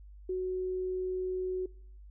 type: tone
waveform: sine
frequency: 370 Hz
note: F#4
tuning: in tune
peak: -30 dBFS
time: 0.29-1.66 s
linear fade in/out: 5 ms
effects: noise-tail reverb RT60 0.6 s tail -23 dB re dry + added 50 Hz sine -48 dBFS peak until 2.1 s